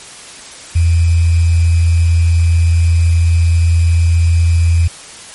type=tone with sample-and-hold; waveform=sine; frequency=84 Hz; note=E2; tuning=33 cents sharp; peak=-7 dBFS; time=0.75-4.88 s; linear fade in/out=10 ms; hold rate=2450 Hz; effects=white hiss -33 dBFS RMS until 5.34 s + MP3 48 kbps